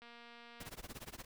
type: click train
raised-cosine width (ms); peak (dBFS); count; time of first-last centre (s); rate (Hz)
0.3; -40; 159; 0.02-0.689; 236
type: noise with tremolo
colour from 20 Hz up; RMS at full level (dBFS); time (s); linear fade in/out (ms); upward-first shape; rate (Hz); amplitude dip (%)
pink; -46; 0.6-1.25; 5; sine; 17; 95
effects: none